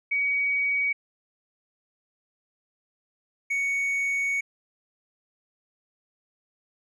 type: tone pair in turn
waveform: sine / triangle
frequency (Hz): 2258 / 2229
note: C#7 / C#7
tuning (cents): +31 / +9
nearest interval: unison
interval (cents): 22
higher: first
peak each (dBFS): -22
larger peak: neither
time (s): 0.11-0.93 / 3.5-4.41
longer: second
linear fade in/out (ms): 10
effects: resampled to 24000 Hz